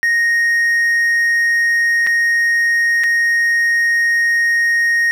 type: tone with dropouts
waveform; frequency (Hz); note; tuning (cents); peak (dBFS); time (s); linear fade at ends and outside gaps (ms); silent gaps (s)
triangle; 1864.7; A#6; 0; -10; 0.03-5.11; 0; 2.066-2.071 / 3.036-3.04
effects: none